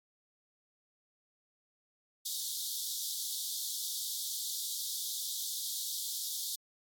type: high-pass noise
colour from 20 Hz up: pink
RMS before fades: -37 dBFS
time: 2.25-6.56 s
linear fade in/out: 10 ms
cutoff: 3400 Hz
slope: 96 dB/octave
effects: AAC 64 kbps